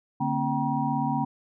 sine tone cluster, 146.4 / 231.2 / 267.7 / 776 / 955 Hz, D3 / A#3 / C4 / G5 / A#5, -5 / -14 / +40 / -18 / +42 cents, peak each -30 dBFS, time 0.2-1.25 s, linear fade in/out 10 ms, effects none

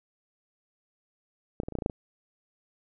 clicks, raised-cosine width 2 ms, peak -15 / -25 / -20 / -26 / -16 / -19 / -19 / -10 / -22 dBFS, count 9, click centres 1.601 / 1.634 / 1.685 / 1.723 / 1.753 / 1.787 / 1.822 / 1.861 / 1.898 s, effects none

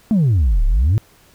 sine exponential two-way sweep, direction down then up, 233.1 to 32.7 to 118.4 Hz, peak -9 dBFS, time 0.11-0.98 s, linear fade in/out 0 ms, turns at 0.65 s, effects tanh soft clip ceiling -10 dBFS + pink hiss -51 dBFS RMS until 1.34 s

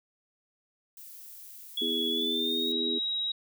violet noise, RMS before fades -47 dBFS, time 0.97-2.72 s, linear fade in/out 2 ms
sine tone with pitch glide, 3372 to 3829 Hz, G#7 to A#7, +26 to +46 cents, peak -28 dBFS, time 1.77-3.32 s, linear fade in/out 5 ms, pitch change +220 cents, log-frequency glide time 2.09-2.73 s
sine chord, E major, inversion second, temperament just, 247.2 / 329.6 / 412 Hz, B3 / E4 / G#4, +2 / 0 / -14 cents, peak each -35 dBFS, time 1.81-2.99 s, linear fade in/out 10 ms
effects none

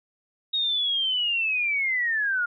sine linear sweep, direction down, 3766 to 1396.9 Hz, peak -22 dBFS, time 0.53-2.46 s, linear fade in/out 10 ms, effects none

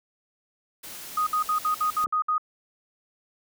white noise, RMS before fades -40 dBFS, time 0.83-2.05 s, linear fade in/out 10 ms
sine tone bursts, 1244.5 Hz, D#6, in tune, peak -21 dBFS, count 8, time 1.17-2.381 s, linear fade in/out 5 ms, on 98 ms, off 61 ms
clicks, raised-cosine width 2 ms, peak -29 dBFS, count 2, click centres 2.041 / 2.069 s
effects none

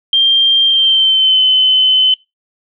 sine tone with pitch glide, 3180 to 3045 Hz, G7 to F#7, +24 to +49 cents, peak -7 dBFS, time 0.13-2.14 s, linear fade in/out 2 ms, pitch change -75 cents, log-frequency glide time 0.65-1.41 s, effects noise-tail reverb RT60 0.2 s tail -21 dB re dry

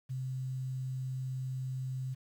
sine tone with quantisation, 130.1 Hz, C3, 9 cents flat, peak -34 dBFS, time 0.09-2.15 s, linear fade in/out 20 ms, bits 10, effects none

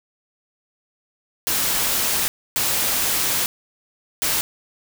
white noise bursts at uneven times, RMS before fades -21 dBFS, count 3, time 1.47-2.28 / 2.56-3.46 / 4.22-4.41 s, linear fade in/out 0 ms, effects none

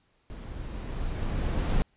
brown noise with level ramp, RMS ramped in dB -40 to -24 dBFS, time 0.3-1.82 s, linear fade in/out 0 ms, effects pink hiss -69 dBFS RMS until 1.96 s + resampled to 8000 Hz

